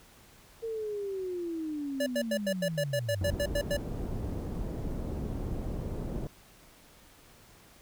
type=linear sweep; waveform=sine; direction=down; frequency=460 to 37.73 Hz; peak=-32 dBFS; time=0.62-3.61 s; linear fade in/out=20 ms
type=tone bursts; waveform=square; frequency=577 Hz; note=D5; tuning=31 cents flat; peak=-28 dBFS; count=12; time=2-3.769 s; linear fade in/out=5 ms; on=64 ms; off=91 ms
type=low-pass noise; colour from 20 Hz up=pink; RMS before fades=-35 dBFS; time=3.21-6.27 s; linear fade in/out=0 ms; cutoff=430 Hz; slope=12 dB/octave
effects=pink hiss -57 dBFS RMS until 7.81 s